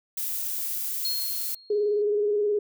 violet noise, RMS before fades -30 dBFS, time 0.17-1.55 s, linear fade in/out 5 ms
sine tone with exponential decay, 4267 Hz, C8, 33 cents sharp, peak -25 dBFS, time 1.05-2.02 s, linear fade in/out 1 ms, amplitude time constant 210 ms
sine tone with vibrato, 415.3 Hz, G#4, in tune, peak -21 dBFS, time 1.7-2.59 s, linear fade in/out 5 ms, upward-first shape square, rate 19 Hz, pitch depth 29 cents each way
effects none

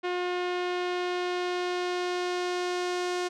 sawtooth tone with low-pass filter sweep, 358.2 Hz, F4, 44 cents sharp, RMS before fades -30 dBFS, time 0.03-3.29 s, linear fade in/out 20 ms, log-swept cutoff 3000 to 6400 Hz, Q 1.1, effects none

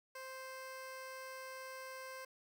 15% pulse tone, 523.3 Hz, C5, in tune, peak -40 dBFS, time 0.15-2.25 s, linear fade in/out 5 ms, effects 13-bit

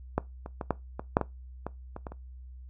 clicks, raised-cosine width 1 ms, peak -11 / -25 / -19 / -11 / -20 / -6 / -14 / -19 / -24 / -23 / -28 dBFS, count 11, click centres 0.18 / 0.461 / 0.612 / 0.707 / 0.995 / 1.169 / 1.213 / 1.666 / 1.964 / 2.068 / 2.12 s, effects noise-tail reverb RT60 0.2 s tail -20 dB re dry + added 63 Hz sine -43 dBFS peak until 2.69 s

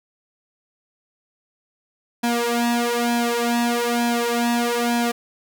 sawtooth tone with flanger, 237.4 Hz, A#3, 32 cents sharp, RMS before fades -21 dBFS, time 2.23-5.12 s, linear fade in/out 10 ms, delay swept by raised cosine 1.2 to 3.1 ms, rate 1.1 Hz, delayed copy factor +0.95, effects none

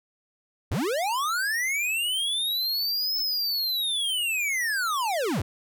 square linear two-way sweep, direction up then down, 58.8 to 5270 to 58.8 Hz, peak -25 dBFS, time 0.71-5.42 s, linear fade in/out 5 ms, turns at 3.19 s, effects none

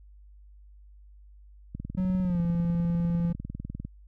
click train, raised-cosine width 5 ms, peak -23 dBFS, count 43, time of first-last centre 1.75-3.85 s, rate 20 Hz
triangle tone with pitch glide, 185 to 170.63 Hz, F#3 to F3, 0 to -40 cents, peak -22 dBFS, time 1.97-3.33 s, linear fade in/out 10 ms, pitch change -140 cents, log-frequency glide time 2.21-2.4 s
effects added 50 Hz sine -49 dBFS peak until 4.07 s

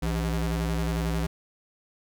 45% pulse ring-modulated tone, 113.7 Hz, A#2, 43 cents flat, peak -22 dBFS, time 0.02-1.27 s, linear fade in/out 10 ms, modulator 51.3 Hz, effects none

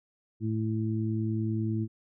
harmonic tone, 110 Hz, A2, in tune, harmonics 1 / 2 / 3, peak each -29 / -32 / -34 dBFS, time 0.4-1.88 s, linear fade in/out 50 ms, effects none

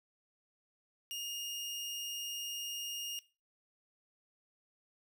sawtooth tone, 2840 Hz, F7, 28 cents sharp, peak -36 dBFS, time 1.11-3.19 s, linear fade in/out 0 ms, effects noise-tail reverb RT60 0.3 s tail -18 dB re dry

